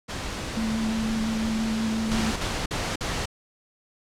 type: noise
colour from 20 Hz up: pink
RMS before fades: -32 dBFS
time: 0.08-2.49 s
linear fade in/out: 20 ms
type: tone with vibrato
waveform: sine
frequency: 221.7 Hz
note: A3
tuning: 13 cents sharp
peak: -24 dBFS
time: 0.57-2.31 s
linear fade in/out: 0 ms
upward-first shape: sine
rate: 5.8 Hz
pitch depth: 17 cents each way
type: noise bursts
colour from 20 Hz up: pink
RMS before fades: -28 dBFS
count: 4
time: 2.11-3.257 s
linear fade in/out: 5 ms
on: 250 ms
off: 49 ms
effects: low-pass 7000 Hz 12 dB/octave